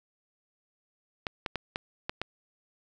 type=clicks; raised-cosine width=0.3 ms; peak=-15 dBFS; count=6; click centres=1.268 / 1.462 / 1.557 / 1.759 / 2.095 / 2.216 s; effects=none